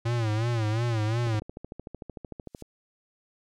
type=tone with vibrato; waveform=square; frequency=113 Hz; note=A2; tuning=47 cents sharp; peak=-25 dBFS; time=0.05-1.4 s; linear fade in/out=10 ms; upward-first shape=sine; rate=2.8 Hz; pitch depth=110 cents each way
type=click train; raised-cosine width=2 ms; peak=-25 dBFS; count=19; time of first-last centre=1.27-2.623 s; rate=13.3 Hz
type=noise with exponential growth; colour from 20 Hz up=violet; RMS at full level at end=-41 dBFS; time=2.46-2.62 s; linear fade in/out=0 ms; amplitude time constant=33 ms
effects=low-pass 6000 Hz 12 dB/octave

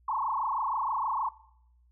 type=tone with frequency modulation; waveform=sine; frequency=987.8 Hz; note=B5; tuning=in tune; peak=-27 dBFS; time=0.08-1.29 s; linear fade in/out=5 ms; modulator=26.4 Hz; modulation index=5; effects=noise-tail reverb RT60 0.7 s tail -19 dB re dry + added 60 Hz sine -60 dBFS peak until 1.91 s

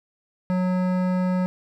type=tone with hard clipping; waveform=sine; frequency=183.2 Hz; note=F#3; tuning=17 cents flat; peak=-22 dBFS; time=0.5-1.46 s; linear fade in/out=0 ms; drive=15 dB; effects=none

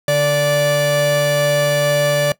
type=tone pair together; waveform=45% pulse; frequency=146.4 / 583.4 Hz; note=D3 / D5; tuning=-5 / -12 cents; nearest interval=2 octaves; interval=2393 cents; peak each=-20 / -14 dBFS; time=0.08-2.32 s; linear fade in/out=2 ms; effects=noise-tail reverb RT60 0.1 s tail -18 dB re dry

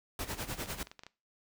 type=noise with tremolo; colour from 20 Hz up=pink; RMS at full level=-36 dBFS; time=0.19-0.83 s; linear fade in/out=2 ms; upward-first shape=sine; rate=10 Hz; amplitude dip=80%
type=clicks; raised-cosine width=0.2 ms; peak=-30 dBFS; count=8; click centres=0.659 / 0.716 / 0.786 / 0.871 / 0.915 / 0.993 / 1.035 / 1.066 s
effects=noise-tail reverb RT60 0.3 s tail -20 dB re dry

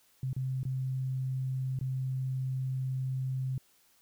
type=tone with dropouts; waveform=sine; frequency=130.81 Hz; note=C3; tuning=in tune; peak=-30 dBFS; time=0.23-3.58 s; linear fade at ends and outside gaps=2 ms; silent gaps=0.331-0.364 / 0.632-0.652 / 1.79-1.811 s; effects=white hiss -66 dBFS RMS until 4.01 s

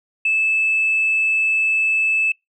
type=tone; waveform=sine; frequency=2620 Hz; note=E7; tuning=11 cents flat; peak=-14 dBFS; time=0.25-2.32 s; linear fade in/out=5 ms; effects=noise-tail reverb RT60 0.2 s tail -26 dB re dry + tanh soft clip ceiling -10 dBFS

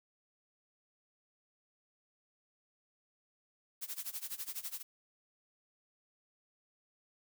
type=noise with tremolo; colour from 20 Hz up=blue; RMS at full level=-39 dBFS; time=3.81-4.83 s; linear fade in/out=20 ms; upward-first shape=sine; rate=12 Hz; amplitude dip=90%; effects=none

